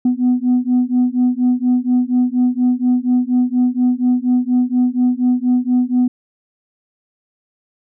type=beating tone pair; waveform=sine; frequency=246.9 / 251.1 Hz; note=B3 / B3; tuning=0 / +29 cents; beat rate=4.2 Hz; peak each=-14 dBFS; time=0.05-6.08 s; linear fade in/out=5 ms; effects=tanh soft clip ceiling -8 dBFS